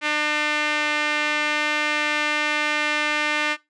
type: tone with band-pass filter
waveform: sawtooth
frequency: 299.9 Hz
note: D4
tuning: 36 cents sharp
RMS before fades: -23 dBFS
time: 0.01-3.57 s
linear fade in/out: 50 ms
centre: 2200 Hz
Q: 1.6
effects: noise-tail reverb RT60 0.2 s tail -19 dB re dry + resampled to 22050 Hz